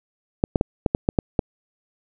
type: clicks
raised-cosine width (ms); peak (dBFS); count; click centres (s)
2; -4; 8; 0.439 / 0.558 / 0.611 / 0.862 / 0.949 / 1.089 / 1.188 / 1.392
effects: none